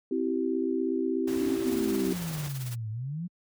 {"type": "chord", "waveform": "sine", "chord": "C major", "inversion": "none", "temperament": "equal with one note detuned", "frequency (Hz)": [261.6, 329.6, 386.2], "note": ["C4", "E4", "G4"], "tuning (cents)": [0, 0, -26], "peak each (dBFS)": -30, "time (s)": [0.11, 2.13], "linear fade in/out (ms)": 5}
{"type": "noise", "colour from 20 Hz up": "pink", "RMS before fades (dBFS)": -41, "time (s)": [1.27, 2.49], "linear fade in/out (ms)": 10}
{"type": "exponential two-way sweep", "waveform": "sine", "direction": "down then up", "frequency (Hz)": [303.8, 106.3, 183.8], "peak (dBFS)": -31, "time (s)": [1.39, 3.28], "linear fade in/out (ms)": 20, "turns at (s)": 2.9}
{"type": "noise with tremolo", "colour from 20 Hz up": "white", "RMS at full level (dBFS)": -41, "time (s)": [1.66, 2.76], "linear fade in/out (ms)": 20, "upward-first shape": "sine", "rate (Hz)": 18, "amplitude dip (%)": 65}
{"effects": ["high-pass 60 Hz 12 dB/octave"]}